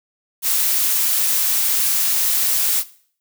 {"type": "noise", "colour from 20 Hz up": "blue", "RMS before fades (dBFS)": -18, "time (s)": [0.42, 2.84], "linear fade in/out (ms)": 50, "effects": ["noise-tail reverb RT60 0.5 s tail -17 dB re dry"]}